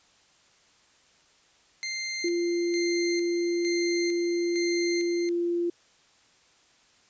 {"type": "tone with tremolo", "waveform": "20% pulse", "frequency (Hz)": 2093, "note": "C7", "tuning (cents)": 0, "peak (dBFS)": -25, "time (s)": [1.83, 5.29], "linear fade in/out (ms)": 0, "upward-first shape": "square", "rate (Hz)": 1.1, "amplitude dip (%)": 55}
{"type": "tone", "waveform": "sine", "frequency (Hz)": 345.3, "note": "F4", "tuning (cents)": -20, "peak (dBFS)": -24, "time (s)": [2.24, 5.7], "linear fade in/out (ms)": 5}
{"effects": ["white hiss -61 dBFS RMS until 7.09 s", "resampled to 16000 Hz"]}